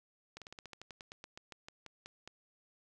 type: slowing click train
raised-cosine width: 0.2 ms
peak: -30 dBFS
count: 18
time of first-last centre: 0.37-2.276 s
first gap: 47 ms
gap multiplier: 1.1
effects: none